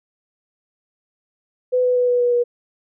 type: tone with pitch steps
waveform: sine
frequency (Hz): 502 / 498 / 493.9 / 490 / 486 / 482.1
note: B4 / B4 / B4 / B4 / B4 / B4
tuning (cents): +28 / +14 / 0 / -14 / -28 / -42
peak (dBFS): -14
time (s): 1.72-2.44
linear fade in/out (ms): 20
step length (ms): 120
effects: none